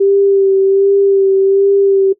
sine tone with vibrato, 392 Hz, G4, in tune, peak -7 dBFS, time 0-2.13 s, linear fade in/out 10 ms, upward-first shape sine, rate 1.3 Hz, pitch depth 24 cents each way, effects noise-tail reverb RT60 0.1 s tail -17 dB re dry

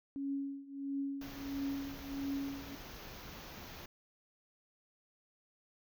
sine tone with tremolo, 277.2 Hz, C#4, in tune, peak -33 dBFS, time 0.16-2.75 s, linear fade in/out 0 ms, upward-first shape triangle, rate 1.5 Hz, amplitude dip 90%
pink band-stop noise, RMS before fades -49 dBFS, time 1.21-3.86 s, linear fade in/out 5 ms, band 6600 to 12000 Hz, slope 96 dB/octave
effects none

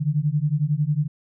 sine beating tone pair, 143.7 / 154.7 Hz, D3 / D#3, -37 / -10 cents, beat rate 11 Hz, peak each -22 dBFS, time 0-1.08 s, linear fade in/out 20 ms, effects none

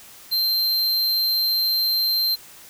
square tone, 4143 Hz, C8, 18 cents flat, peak -19 dBFS, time 0.31-2.36 s, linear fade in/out 20 ms, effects white hiss -45 dBFS RMS until 2.69 s

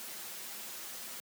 white noise with comb filter, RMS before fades -44 dBFS, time 0-1.2 s, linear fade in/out 0 ms, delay 6.8 ms, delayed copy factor -1, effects high-pass 150 Hz 12 dB/octave

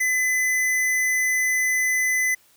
square tone, 2015 Hz, B6, 34 cents sharp, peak -20 dBFS, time 0-2.35 s, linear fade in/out 10 ms, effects white hiss -58 dBFS RMS until 2.56 s

